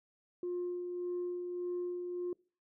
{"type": "tone with tremolo", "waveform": "sine", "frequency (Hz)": 355, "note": "F4", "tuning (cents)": 28, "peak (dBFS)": -32, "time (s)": [0.43, 2.33], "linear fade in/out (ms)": 2, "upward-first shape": "sine", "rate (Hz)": 1.7, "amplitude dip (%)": 40, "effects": ["noise-tail reverb RT60 0.4 s tail -26 dB re dry", "tanh soft clip ceiling -31 dBFS"]}